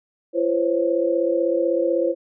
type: tone cluster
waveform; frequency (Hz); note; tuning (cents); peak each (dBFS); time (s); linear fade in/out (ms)
sine; 340.2 / 508 / 544; F4 / B4 / C#5; -45 / +49 / -33; -22; 0.33-2.15; 50
effects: none